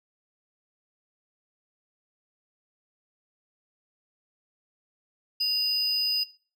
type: tone pair together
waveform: triangle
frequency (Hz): 2794 / 4978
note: F7 / D#8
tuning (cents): 0 / 0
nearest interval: minor seventh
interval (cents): 1000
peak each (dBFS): -34 / -22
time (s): 5.4-6.24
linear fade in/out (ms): 10
effects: noise-tail reverb RT60 0.4 s tail -20 dB re dry